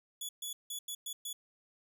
15% pulse tone bursts at uneven times, 3410 Hz, G#7, 45 cents sharp, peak -31 dBFS, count 6, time 0.21-0.29 / 0.42-0.53 / 0.7-0.79 / 0.88-0.95 / 1.06-1.13 / 1.25-1.33 s, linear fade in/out 5 ms, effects none

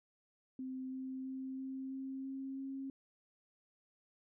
sine tone with pitch steps, 260 / 261.7 / 263.3 / 265 / 266.7 / 268.4 / 270.1 Hz, C4 / C4 / C4 / C4 / C4 / C4 / C#4, -11 / 0 / +11 / +22 / +33 / +44 / -45 cents, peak -40 dBFS, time 0.59-2.9 s, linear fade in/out 2 ms, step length 330 ms, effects none

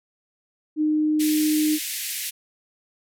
sine tone, 306.2 Hz, D#4, 28 cents flat, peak -18 dBFS, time 0.76-1.79 s, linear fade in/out 50 ms
white band-pass noise, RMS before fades -30 dBFS, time 1.19-2.31 s, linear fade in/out 20 ms, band 1800 to 15000 Hz, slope 48 dB/octave
effects none

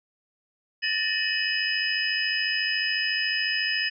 sine tone cluster, 1753 / 1847 / 2533 / 2955 / 5050 Hz, A6 / A#6 / D#7 / F#7 / D#8, -7 / -16 / +30 / -3 / +25 cents, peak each -30 dBFS, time 0.82-3.9 s, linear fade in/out 20 ms, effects none

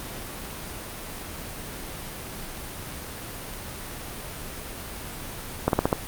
slowing click train, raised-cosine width 1 ms, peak -5 dBFS, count 5, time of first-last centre 5.68-5.929 s, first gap 52 ms, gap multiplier 1.12, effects pink hiss -36 dBFS RMS until 6.07 s + Opus 32 kbps

